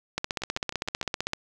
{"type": "two click trains", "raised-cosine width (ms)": 0.2, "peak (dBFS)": [-19, -10], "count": [5, 19], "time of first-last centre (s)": [[0.42, 1.029], [0.18, 1.334]], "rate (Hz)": [6.57, 15.6], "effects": []}